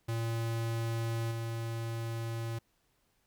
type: tone with level steps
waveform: square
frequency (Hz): 114.7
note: A#2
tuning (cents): -28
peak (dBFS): -32 / -35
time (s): 0.08-2.59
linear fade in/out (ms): 10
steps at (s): 1.31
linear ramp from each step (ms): 5
effects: pink hiss -74 dBFS RMS until 3.26 s